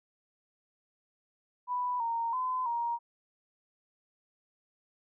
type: tone with pitch steps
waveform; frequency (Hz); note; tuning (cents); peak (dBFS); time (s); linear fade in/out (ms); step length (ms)
sine; 989 / 925 / 1018 / 940; B5 / A#5 / C6 / A#5; +2 / -14 / -48 / +14; -29; 1.67-2.99; 50; 330
effects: none